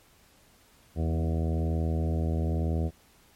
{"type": "harmonic tone with a mistuned harmonic", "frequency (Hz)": 80.9, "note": "E2", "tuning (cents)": -32, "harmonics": [1, 2, 3, 4, 5, 6, 7, 8, 9], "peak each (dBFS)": [-26, -32, -36, -38, -40, -42, -43, -44, -45], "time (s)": [0.95, 2.91], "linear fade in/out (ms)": 50, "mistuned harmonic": 3, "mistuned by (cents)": -16, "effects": ["pink hiss -60 dBFS RMS until 3.35 s", "MP3 64 kbps"]}